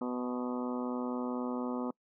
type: harmonic tone with a mistuned harmonic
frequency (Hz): 124.2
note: B2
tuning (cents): +10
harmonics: 2 / 3 / 4 / 5 / 6 / 7 / 8 / 9 / 10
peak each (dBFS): -34 / -42 / -41 / -46 / -49 / -46 / -48 / -48 / -48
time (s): 0.01-1.91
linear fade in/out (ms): 5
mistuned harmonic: 9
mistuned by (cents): -28
effects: noise-tail reverb RT60 0.1 s tail -26 dB re dry